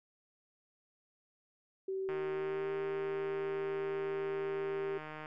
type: tone with pitch glide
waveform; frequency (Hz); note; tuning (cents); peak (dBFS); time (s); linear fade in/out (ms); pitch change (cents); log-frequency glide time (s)
sine; 383.1 to 394.1; G4 to G4; -40 to +9; -34; 1.88-4.98; 5; +49; 2.32-2.72
type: click train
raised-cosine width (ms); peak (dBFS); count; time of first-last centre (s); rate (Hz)
0.5; -30; 489; 2.09-5.259; 154
effects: none